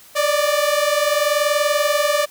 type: tone pair together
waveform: sawtooth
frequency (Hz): 579 / 599.5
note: D5 / D5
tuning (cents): -25 / +36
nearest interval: minor second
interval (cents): 61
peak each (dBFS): -15 / -15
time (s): 0.15-2.26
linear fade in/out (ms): 20
effects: white hiss -46 dBFS RMS until 2.3 s